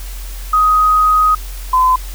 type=tone pair in turn; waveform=sine; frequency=1254 / 1020.2 Hz; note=D#6 / C6; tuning=+13 / -44 cents; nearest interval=major third; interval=357 cents; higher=first; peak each=-8 dBFS; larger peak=neither; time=0.53-1.35 / 1.73-1.96 s; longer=first; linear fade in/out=5 ms; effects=added 44 Hz sine -24 dBFS peak until 2.14 s + white hiss -35 dBFS RMS until 2.14 s